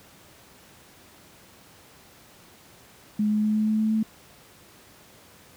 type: tone with pitch steps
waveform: sine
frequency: 211 / 212.3 / 213.7 / 215.1 / 216.4 / 217.8 / 219.2 Hz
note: G#3 / G#3 / G#3 / A3 / A3 / A3 / A3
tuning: +28 / +38 / +50 / -39 / -29 / -17 / -6 cents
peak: -20 dBFS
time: 3.19-4.03 s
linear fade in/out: 5 ms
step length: 120 ms
effects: pink hiss -52 dBFS RMS until 5.56 s + high-pass 80 Hz 12 dB/octave